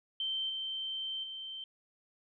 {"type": "tone with level steps", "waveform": "sine", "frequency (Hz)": 3115, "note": "G7", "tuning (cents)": -12, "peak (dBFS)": [-32, -35, -40], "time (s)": [0.2, 1.64], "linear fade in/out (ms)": 2, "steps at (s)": [0.49, 1.23], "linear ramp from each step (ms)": 10, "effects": []}